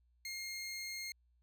20% pulse tone, 2132 Hz, C7, 32 cents sharp, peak -36 dBFS, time 0.25-1.12 s, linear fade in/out 2 ms, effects added 60 Hz sine -69 dBFS peak until 1.42 s

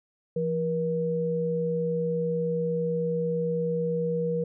sine tone pair together, 169.1 / 478.3 Hz, E3 / A#4, +44 / +44 cents, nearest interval octave + tritone, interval 1800 cents, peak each -29 / -26 dBFS, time 0.36-4.44 s, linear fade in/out 5 ms, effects none

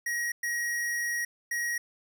square tone bursts at uneven times, 1895 Hz, A#6, 28 cents sharp, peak -29 dBFS, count 3, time 0.06-0.32 / 0.43-1.25 / 1.51-1.78 s, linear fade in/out 5 ms, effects none

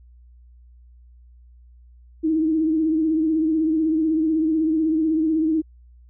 sine tone with vibrato, 316.8 Hz, D#4, 31 cents sharp, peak -17 dBFS, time 2.23-5.62 s, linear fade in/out 20 ms, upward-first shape triangle, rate 16 Hz, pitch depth 62 cents each way, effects added 60 Hz sine -46 dBFS peak until 6.09 s

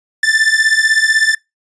45% pulse beating tone pair, 1760 / 1776 Hz, A6 / A6, 0 / +16 cents, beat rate 16 Hz, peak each -13 dBFS, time 0.23-1.35 s, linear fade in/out 5 ms, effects noise-tail reverb RT60 0.2 s tail -25 dB re dry + resampled to 22050 Hz

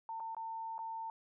sine tone with dropouts, 900 Hz, A5, 39 cents sharp, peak -39 dBFS, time 0.09-1.1 s, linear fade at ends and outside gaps 1 ms, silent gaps 0.199-0.203 / 0.348-0.367 / 0.781-0.79 s, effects none

